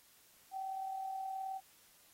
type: tone with amplitude modulation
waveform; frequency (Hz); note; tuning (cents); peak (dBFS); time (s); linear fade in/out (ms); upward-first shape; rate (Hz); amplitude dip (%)
sine; 768; G5; -36; -36; 0.51-1.61; 50; sine; 39; 45
effects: white hiss -65 dBFS RMS until 2.13 s + AAC 48 kbps